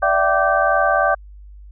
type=tone cluster; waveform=sine; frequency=587 / 670 / 768 / 1171 / 1550 Hz; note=D5 / E5 / G5 / D6 / G6; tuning=-1 / +28 / -36 / -5 / -20 cents; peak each=-20 dBFS; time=0.02-1.15 s; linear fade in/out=10 ms; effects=added 50 Hz sine -37 dBFS peak until 1.71 s